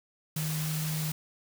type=tone in noise; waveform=sine; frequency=155.56 Hz; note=D#3; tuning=in tune; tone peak=-30 dBFS; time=0.36-1.12 s; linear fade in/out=5 ms; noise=white; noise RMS=-37 dBFS; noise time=0.36-1.12 s; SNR=+4 dB; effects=none

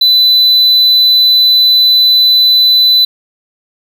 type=tone; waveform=triangle; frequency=4000 Hz; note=B7; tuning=21 cents sharp; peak=-3 dBFS; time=0.01-3.05 s; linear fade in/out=5 ms; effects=7-bit

